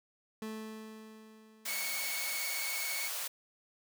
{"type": "tone with exponential decay", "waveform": "30% pulse", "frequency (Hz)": 218.5, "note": "A3", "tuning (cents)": -12, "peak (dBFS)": -35, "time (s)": [0.42, 2.68], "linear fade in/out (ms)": 2, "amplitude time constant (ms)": 490}
{"type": "high-pass noise", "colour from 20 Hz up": "white", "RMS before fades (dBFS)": -38, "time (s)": [1.65, 3.28], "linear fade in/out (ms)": 10, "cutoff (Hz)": 510, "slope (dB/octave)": 48}
{"type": "tone with vibrato", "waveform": "sawtooth", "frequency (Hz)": 2217, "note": "C#7", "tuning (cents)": 0, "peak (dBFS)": -34, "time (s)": [1.67, 3.09], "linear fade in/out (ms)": 20, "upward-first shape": "sine", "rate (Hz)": 18, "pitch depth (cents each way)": 26}
{"effects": []}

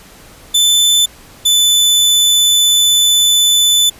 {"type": "tone pair in turn", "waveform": "sawtooth", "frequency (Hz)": [3520, 3504], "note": ["A7", "A7"], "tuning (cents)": [0, -8], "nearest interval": "unison", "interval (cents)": 8, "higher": "first", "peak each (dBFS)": -5, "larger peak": "neither", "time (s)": [[0.54, 1.06], [1.45, 3.9]], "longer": "second", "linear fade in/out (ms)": 10, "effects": ["pink hiss -40 dBFS RMS until 3.99 s", "resampled to 32000 Hz"]}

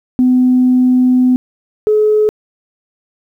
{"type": "tone pair in turn", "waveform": "sine", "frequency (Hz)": [252.6, 426.4], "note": ["B3", "G#4"], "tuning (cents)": [39, 46], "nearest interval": "major sixth", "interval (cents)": 907, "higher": "second", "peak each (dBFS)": [-6, -7], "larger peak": "first", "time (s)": [[0.19, 1.36], [1.87, 2.29]], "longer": "first", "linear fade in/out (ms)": 0, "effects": ["tanh soft clip ceiling -2 dBFS", "8-bit"]}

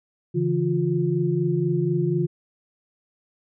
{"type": "tone cluster", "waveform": "sine", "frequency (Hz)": [142.2, 166.3, 353.6], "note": ["C#3", "E3", "F4"], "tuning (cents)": [45, 16, 22], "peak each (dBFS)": -24, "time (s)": [0.34, 2.27], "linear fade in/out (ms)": 20, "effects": []}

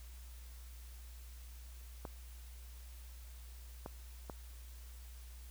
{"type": "clicks", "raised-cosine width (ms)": 1, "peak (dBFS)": -29, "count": 3, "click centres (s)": [2.052, 3.861, 4.298], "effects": ["added 60 Hz sine -49 dBFS peak until 5.5 s", "white hiss -61 dBFS RMS until 5.5 s"]}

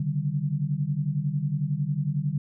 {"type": "tone cluster", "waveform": "sine", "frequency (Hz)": [139, 150, 193.3], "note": ["C#3", "D3", "G3"], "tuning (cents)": [5, 37, -24], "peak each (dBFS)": [-29, -26, -33], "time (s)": [0, 2.38], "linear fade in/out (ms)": 5, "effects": []}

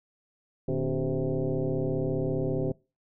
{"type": "tone with frequency modulation", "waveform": "sine", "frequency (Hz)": 116.54, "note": "A#2", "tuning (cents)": 0, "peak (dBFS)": -25, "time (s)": [0.68, 2.72], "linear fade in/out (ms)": 5, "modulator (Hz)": 134, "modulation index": 3.2, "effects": ["noise-tail reverb RT60 0.3 s tail -23 dB re dry"]}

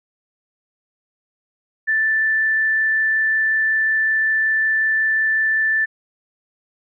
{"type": "tone with frequency modulation", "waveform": "sine", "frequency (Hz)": 1763, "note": "A6", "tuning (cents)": 3, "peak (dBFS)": -15, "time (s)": [1.87, 5.86], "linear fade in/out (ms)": 20, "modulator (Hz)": 25.4, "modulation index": 0.28, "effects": []}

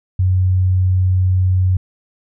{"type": "tone", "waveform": "sine", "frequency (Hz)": 92.5, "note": "F#2", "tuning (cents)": 0, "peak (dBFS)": -11, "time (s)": [0.19, 1.77], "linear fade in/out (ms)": 5, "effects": []}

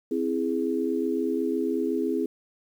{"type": "chord", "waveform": "sine", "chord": "C augmented", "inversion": "none", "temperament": "equal", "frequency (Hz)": [261.6, 329.6, 415.3], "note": ["C4", "E4", "G#4"], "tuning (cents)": [0, 0, 0], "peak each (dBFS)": -28, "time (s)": [0.11, 2.26], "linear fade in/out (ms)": 5, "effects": ["9-bit"]}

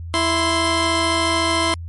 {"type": "tone pair together", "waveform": "15% pulse", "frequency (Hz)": [330, 1043.8], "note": ["E4", "C6"], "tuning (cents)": [2, -4], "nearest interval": "octave + minor sixth", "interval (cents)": 1994, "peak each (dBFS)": -13, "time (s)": [0.14, 1.74], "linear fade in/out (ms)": 0, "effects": ["added 84 Hz sine -28 dBFS peak until 1.88 s", "MP3 48 kbps"]}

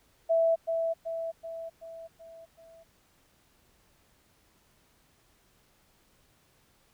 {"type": "tone with echo", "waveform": "sine", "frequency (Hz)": 659.3, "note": "E5", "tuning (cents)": 0, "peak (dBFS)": -21, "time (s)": [0.29, 0.56], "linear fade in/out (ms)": 20, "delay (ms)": 380, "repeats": 6, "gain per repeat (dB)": -5, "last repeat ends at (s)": 2.84, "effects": ["pink hiss -66 dBFS RMS until 6.93 s"]}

